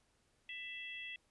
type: harmonic tone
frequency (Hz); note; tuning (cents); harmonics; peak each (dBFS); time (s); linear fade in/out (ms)
664; E5; +12; 3 / 4 / 5; -49 / -46 / -50; 0.49-1.16; 2
effects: pink hiss -75 dBFS RMS until 1.3 s + resampled to 24000 Hz